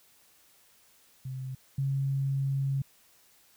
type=tone pair in turn; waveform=sine; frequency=130.81 / 136.71 Hz; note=C3 / C#3; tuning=0 / -24 cents; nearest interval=minor second; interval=76 cents; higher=second; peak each=-34 / -26 dBFS; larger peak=second; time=1.25-1.55 / 1.78-2.82 s; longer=second; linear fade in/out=5 ms; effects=white hiss -62 dBFS RMS until 3.56 s